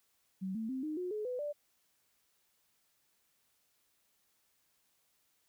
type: tone with pitch steps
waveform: sine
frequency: 189.3 / 222.5 / 261.6 / 307.5 / 361.5 / 425 / 499.6 / 587.3 Hz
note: F#3 / A3 / C4 / D#4 / F#4 / G#4 / B4 / D5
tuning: +40 / +20 / 0 / -20 / -40 / +40 / +20 / 0 cents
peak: -35 dBFS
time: 0.41-1.53 s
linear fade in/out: 20 ms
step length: 140 ms
effects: white hiss -75 dBFS RMS until 5.48 s